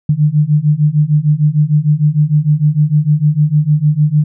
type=beating tone pair; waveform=sine; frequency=146.83 / 153.43 Hz; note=D3 / D#3; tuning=0 / -24 cents; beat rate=6.6 Hz; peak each=-12 / -11 dBFS; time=0.09-4.24 s; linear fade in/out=5 ms; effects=none